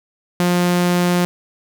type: tone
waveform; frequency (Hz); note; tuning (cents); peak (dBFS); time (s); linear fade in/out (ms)
sawtooth; 176.9; F3; +23; -10; 0.4-1.25; 0
effects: none